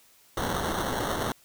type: noise with sample-and-hold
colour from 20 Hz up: violet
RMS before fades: -29 dBFS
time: 0.37-1.32 s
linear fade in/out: 2 ms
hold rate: 2450 Hz
effects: white hiss -59 dBFS RMS until 1.44 s